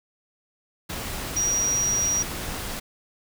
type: tone in noise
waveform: sine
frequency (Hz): 5750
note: F8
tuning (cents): +50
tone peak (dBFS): -21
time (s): 1.36-2.23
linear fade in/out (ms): 10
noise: pink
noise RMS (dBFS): -32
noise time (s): 0.89-2.8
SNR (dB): +8
effects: none